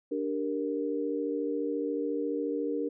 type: chord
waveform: sine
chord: G minor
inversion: second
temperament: equal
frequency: 293.7 / 392 / 466.2 Hz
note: D4 / G4 / Bb4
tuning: 0 / 0 / 0 cents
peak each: -32 / -36 / -32 dBFS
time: 0.11-2.89 s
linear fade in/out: 10 ms
effects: none